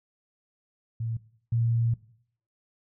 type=tone pair in turn; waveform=sine; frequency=114.1 / 116.16 Hz; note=A#2 / A#2; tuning=-37 / -6 cents; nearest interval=unison; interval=31 cents; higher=second; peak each=-28 / -22 dBFS; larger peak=second; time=1-1.17 / 1.52-1.94 s; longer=second; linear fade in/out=5 ms; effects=noise-tail reverb RT60 0.6 s tail -18 dB re dry